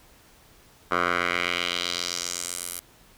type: tone with band-pass filter sweep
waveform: 10% pulse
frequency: 87.8 Hz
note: F2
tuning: 10 cents sharp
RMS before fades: -28 dBFS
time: 0.91-2.8 s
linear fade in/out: 5 ms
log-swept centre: 1200 to 12000 Hz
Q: 1.9
effects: pink hiss -55 dBFS RMS until 3.17 s